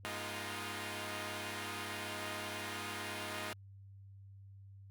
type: chord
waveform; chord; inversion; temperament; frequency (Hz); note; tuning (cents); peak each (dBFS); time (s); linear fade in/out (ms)
5% pulse; F half-diminished seventh; first; equal with one note detuned; 207.7 / 240.9 / 311.1 / 349.2; Ab3 / Cb4 / Eb4 / F4; 0 / -43 / 0 / 0; -34 / -37 / -34 / -34; 0.05-3.53; 0
effects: added 98 Hz sine -52 dBFS peak until 4.9 s + Opus 48 kbps